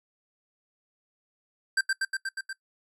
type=tone with echo; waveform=square; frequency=1568 Hz; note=G6; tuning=in tune; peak=-22 dBFS; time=1.77-1.81 s; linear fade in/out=5 ms; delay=120 ms; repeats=6; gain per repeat=-2 dB; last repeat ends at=2.53 s; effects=noise-tail reverb RT60 0.1 s tail -19 dB re dry + low-pass 10000 Hz 12 dB/octave